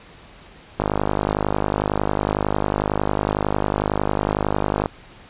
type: click train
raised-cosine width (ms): 1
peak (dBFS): -5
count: 208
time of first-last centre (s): 0.8-4.859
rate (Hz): 51
effects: pink hiss -45 dBFS RMS until 5.29 s + resampled to 8000 Hz